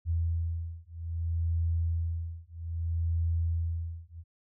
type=beating tone pair; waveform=sine; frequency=83 / 83.62 Hz; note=E2 / E2; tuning=+12 / +25 cents; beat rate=0.62 Hz; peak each=-31 dBFS; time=0.05-4.24 s; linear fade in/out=50 ms; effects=none